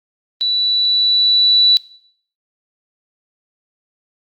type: tone with level ramp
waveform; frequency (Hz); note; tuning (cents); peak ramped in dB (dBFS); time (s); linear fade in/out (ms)
sine; 3952; B7; 0; -14 to -7; 0.41-1.77; 0
effects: noise-tail reverb RT60 0.6 s tail -20 dB re dry + Opus 32 kbps